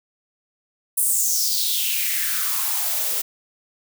blue noise with high-pass filter sweep, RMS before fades -22 dBFS, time 0.97-3.22 s, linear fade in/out 10 ms, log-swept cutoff 10000 to 430 Hz, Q 4.1, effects none

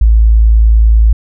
sine tone, 55 Hz, A1, in tune, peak -3 dBFS, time 0.01-1.13 s, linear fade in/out 5 ms, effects none

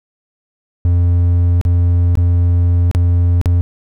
triangle tone with dropouts, 87.31 Hz, F2, in tune, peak -7 dBFS, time 0.85-3.61 s, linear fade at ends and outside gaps 0 ms, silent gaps 1.613-1.651 / 2.154-2.173 / 2.913-2.949 / 3.414-3.458 s, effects none

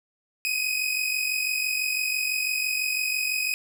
sawtooth tone pair together, 2489 / 2535 Hz, D#7 / D#7, 0 / +32 cents, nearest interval unison, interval 32 cents, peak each -24 dBFS, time 0.45-3.54 s, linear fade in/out 0 ms, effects none

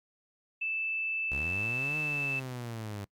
sine tone, 2637 Hz, E7, in tune, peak -30 dBFS, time 0.61-2.4 s, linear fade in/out 10 ms
sawtooth linear two-way sweep, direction up then down, 62.3 to 154.8 to 98.4 Hz, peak -33 dBFS, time 1.31-3.05 s, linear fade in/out 10 ms, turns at 1.97 s
effects noise-tail reverb RT60 0.1 s tail -24 dB re dry + Opus 48 kbps

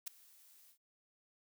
blue noise with ADSR envelope, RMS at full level -39 dBFS, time 0.06-0.78 s, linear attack 15 ms, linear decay 6 ms, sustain -24 dB, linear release 88 ms, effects none

